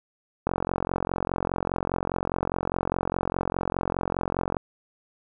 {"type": "click train", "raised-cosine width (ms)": 1, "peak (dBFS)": -11, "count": 185, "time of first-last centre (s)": [0.47, 4.568], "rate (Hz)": 44.9, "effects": []}